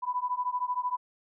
sine beating tone pair, 987 / 1000 Hz, B5 / B5, -1 / +21 cents, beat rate 13 Hz, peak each -31 dBFS, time 0.02-0.97 s, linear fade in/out 20 ms, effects none

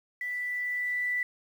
sine tone with level ramp, 1976 Hz, B6, in tune, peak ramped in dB -31 to -26 dBFS, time 0.21-1.23 s, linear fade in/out 2 ms, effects 9-bit

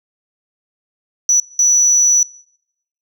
sine tone bursts at uneven times, 5920 Hz, F#8, in tune, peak -7 dBFS, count 2, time 1.29-1.4 / 1.59-2.23 s, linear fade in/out 2 ms, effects noise-tail reverb RT60 0.8 s tail -26 dB re dry + tanh soft clip ceiling -7 dBFS

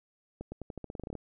accelerating click train, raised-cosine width 2 ms, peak -26 dBFS, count 14, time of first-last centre 0.41-1.153 s, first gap 110 ms, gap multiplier 0.88, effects none

